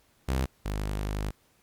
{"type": "tone pair in turn", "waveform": "sawtooth", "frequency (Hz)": [65.41, 51.12], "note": ["C2", "G#1"], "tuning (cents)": [0, -27], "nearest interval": "major third", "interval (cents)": 427, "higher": "first", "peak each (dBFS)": [-21, -25], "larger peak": "first", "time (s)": [[0.28, 0.46], [0.65, 1.31]], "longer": "second", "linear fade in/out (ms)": 10, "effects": ["pink hiss -65 dBFS RMS until 1.62 s", "MP3 96 kbps"]}